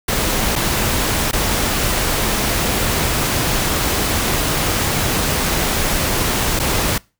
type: noise with dropouts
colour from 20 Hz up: pink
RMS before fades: -18 dBFS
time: 0.08-6.98 s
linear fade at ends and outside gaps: 5 ms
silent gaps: 0.556-0.56 / 1.313-1.33 / 6.593-6.598 s
effects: noise-tail reverb RT60 0.3 s tail -24 dB re dry